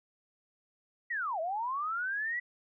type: linear two-way sweep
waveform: sine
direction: down then up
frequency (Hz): 1975 to 622 to 1975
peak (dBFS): -31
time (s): 1.1-2.4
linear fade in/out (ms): 10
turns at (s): 1.4
effects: none